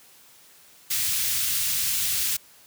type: band-stop noise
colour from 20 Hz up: white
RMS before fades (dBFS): -25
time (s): 0.9-2.37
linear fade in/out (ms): 10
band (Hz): 110 to 2300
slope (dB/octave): 12
effects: white hiss -53 dBFS RMS until 2.66 s + high-pass 60 Hz 12 dB/octave